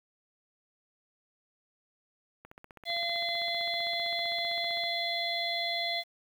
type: click train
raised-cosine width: 0.5 ms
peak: -33 dBFS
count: 38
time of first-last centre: 2.45-4.837 s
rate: 15.5 Hz
type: harmonic tone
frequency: 685 Hz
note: F5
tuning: 34 cents flat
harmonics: 1 / 3 / 5 / 6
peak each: -35 / -35 / -35 / -35 dBFS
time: 2.85-6.04 s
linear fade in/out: 50 ms
effects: 9-bit

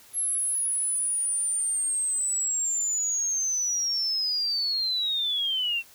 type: linear sweep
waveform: sine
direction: down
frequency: 11150 to 2687 Hz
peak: -24 dBFS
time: 0.13-5.83 s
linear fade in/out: 50 ms
effects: white hiss -53 dBFS RMS until 5.94 s

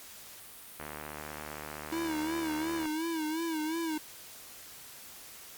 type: click train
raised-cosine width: 0.5 ms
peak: -25 dBFS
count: 156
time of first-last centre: 0.8-2.856 s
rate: 75.4 Hz
type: tone with vibrato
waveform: square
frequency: 320 Hz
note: D#4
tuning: 49 cents sharp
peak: -32 dBFS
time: 1.92-3.98 s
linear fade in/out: 5 ms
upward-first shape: sine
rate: 2.8 Hz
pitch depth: 80 cents each way
effects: white hiss -49 dBFS RMS until 5.57 s + Opus 48 kbps

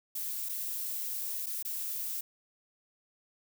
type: noise with dropouts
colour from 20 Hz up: violet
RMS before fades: -36 dBFS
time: 0.15-2.21 s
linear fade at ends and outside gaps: 5 ms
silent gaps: 0.489-0.492 / 1.462-1.466 / 1.627-1.649 s
effects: none

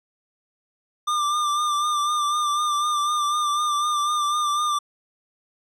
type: tone with vibrato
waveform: square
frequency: 1193 Hz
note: D6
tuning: 27 cents sharp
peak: -21 dBFS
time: 1.07-4.79 s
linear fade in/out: 10 ms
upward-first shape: sine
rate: 4 Hz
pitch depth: 35 cents each way
effects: low-pass 9000 Hz 12 dB/octave

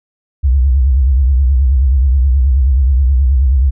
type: tone with vibrato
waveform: sine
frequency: 65.9 Hz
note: C2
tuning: 13 cents sharp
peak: -7 dBFS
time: 0.43-3.71 s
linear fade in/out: 20 ms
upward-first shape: triangle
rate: 9.4 Hz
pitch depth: 180 cents each way
effects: none

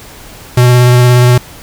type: tone with vibrato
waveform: square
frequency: 123.47 Hz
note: B2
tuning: in tune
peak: -4 dBFS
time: 0.57-1.38 s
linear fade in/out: 5 ms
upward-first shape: sine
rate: 17 Hz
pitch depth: 13 cents each way
effects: pink hiss -33 dBFS RMS until 1.62 s

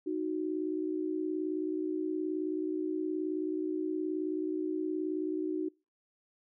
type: tone pair together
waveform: sine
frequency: 311.1 / 370 Hz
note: D#4 / F#4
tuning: 0 / 0 cents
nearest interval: minor third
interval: 300 cents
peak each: -33 / -34 dBFS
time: 0.06-5.69 s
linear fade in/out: 10 ms
effects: noise-tail reverb RT60 0.3 s tail -26 dB re dry

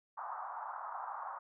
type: band-pass noise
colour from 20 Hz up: pink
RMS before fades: -43 dBFS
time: 0.17-1.39 s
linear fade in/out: 10 ms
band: 750 to 1300 Hz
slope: 48 dB/octave
effects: none

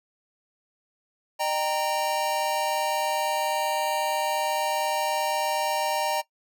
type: chord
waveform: square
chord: Eb major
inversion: none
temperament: equal with one note detuned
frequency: 609.8 / 784 / 932.3 Hz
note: Eb5 / G5 / Bb5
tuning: -35 / 0 / 0 cents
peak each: -30 / -30 / -28 dBFS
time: 1.39-6.22 s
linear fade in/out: 20 ms
effects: noise-tail reverb RT60 0.1 s tail -18 dB re dry

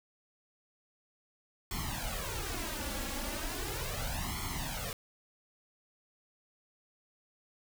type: noise with flanger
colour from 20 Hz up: pink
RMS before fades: -37 dBFS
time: 1.71-4.93 s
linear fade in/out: 2 ms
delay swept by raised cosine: 0.92 to 3.62 ms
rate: 0.37 Hz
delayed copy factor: +0.9
effects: none

